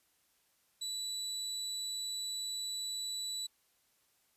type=tone; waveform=30% pulse; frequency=3951 Hz; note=B7; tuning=in tune; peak=-34 dBFS; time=0.81-3.47 s; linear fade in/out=10 ms; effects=white hiss -73 dBFS RMS until 4.36 s + resampled to 32000 Hz